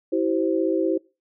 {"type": "tone cluster", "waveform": "sine", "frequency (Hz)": [326.8, 383.1, 524], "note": ["E4", "G4", "C5"], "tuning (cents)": [-15, -40, 2], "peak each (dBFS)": [-22, -24, -26], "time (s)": [0.12, 0.98], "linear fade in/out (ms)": 10, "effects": ["noise-tail reverb RT60 0.3 s tail -23 dB re dry"]}